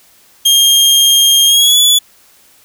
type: tone with pitch glide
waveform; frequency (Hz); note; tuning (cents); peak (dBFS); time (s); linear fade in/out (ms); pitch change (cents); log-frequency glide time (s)
sawtooth; 3219 to 3430; G7 to A7; +45 to -45; -3; 0.45-1.99; 10; +110; 1.46-1.79
effects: white hiss -47 dBFS RMS until 2.64 s